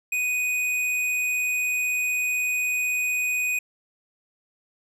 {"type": "tone with hard clipping", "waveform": "sine", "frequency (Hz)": 2489, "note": "D#7", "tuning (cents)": 0, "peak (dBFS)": -24, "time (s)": [0.12, 3.59], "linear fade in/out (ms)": 5, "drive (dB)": 11, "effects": []}